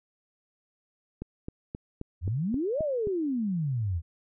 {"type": "click train", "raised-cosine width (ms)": 3, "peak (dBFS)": -22, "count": 8, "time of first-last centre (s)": [1.22, 3.072], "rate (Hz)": 3.78}
{"type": "exponential two-way sweep", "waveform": "sine", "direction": "up then down", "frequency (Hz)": [77.78, 646, 77.78], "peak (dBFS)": -26, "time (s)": [2.21, 4.02], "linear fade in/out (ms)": 50, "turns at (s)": 2.81}
{"effects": []}